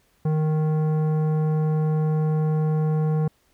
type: tone with tanh clipping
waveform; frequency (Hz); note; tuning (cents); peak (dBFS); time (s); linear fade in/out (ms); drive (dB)
sine; 155.1; D#3; -5; -21; 0.25-3.28; 5; 13
effects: pink hiss -64 dBFS RMS until 3.53 s